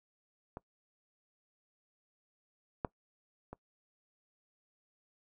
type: clicks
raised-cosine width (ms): 1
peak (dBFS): -28 / -18 / -30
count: 3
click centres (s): 0.571 / 2.848 / 3.53
effects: noise-tail reverb RT60 0.1 s tail -22 dB re dry